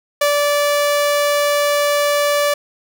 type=tone with ADSR envelope; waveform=sawtooth; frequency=581 Hz; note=D5; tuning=19 cents flat; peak=-8 dBFS; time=0.21-2.54 s; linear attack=6 ms; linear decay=100 ms; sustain=-2 dB; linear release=5 ms; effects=none